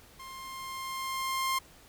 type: tone with level ramp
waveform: sawtooth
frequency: 1058 Hz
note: C6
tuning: 19 cents sharp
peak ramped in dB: -40 to -23 dBFS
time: 0.19-1.59 s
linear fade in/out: 10 ms
effects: pink hiss -56 dBFS RMS until 1.88 s